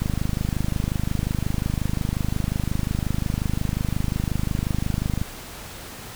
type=click train; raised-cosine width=5 ms; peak=-11 dBFS; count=134; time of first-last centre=0.02-5.215 s; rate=25.6 Hz; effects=pink hiss -38 dBFS RMS until 6.15 s